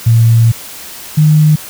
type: tone pair in turn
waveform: sine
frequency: 114.8 / 153.24 Hz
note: A#2 / D#3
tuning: -26 / -26 cents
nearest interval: perfect fourth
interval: 500 cents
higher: second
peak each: -4 dBFS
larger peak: neither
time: 0.06-0.52 / 1.17-1.56 s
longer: first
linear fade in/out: 10 ms
effects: white hiss -29 dBFS RMS until 1.69 s